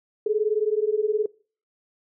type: beating tone pair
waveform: sine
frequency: 416.9 / 435.9 Hz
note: G#4 / A4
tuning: +7 / -16 cents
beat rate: 19 Hz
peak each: -23 dBFS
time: 0.26-1.26 s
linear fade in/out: 5 ms
effects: noise-tail reverb RT60 0.4 s tail -23 dB re dry